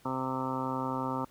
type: harmonic tone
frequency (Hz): 130.81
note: C3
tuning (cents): 0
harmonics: 1 / 2 / 3 / 4 / 5 / 6 / 7 / 8 / 9 / 10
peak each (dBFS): -40 / -35 / -43 / -40 / -46 / -44 / -36 / -44 / -39 / -42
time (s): 0.05-1.25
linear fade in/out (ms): 5
effects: pink hiss -61 dBFS RMS until 1.3 s